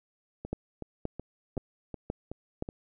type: two click trains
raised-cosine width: 2 ms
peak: -24 / -18 dBFS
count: 7 / 5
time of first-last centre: 0.45-2.689 / 0.53-2.624 s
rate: 2.68 / 1.91 Hz
effects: none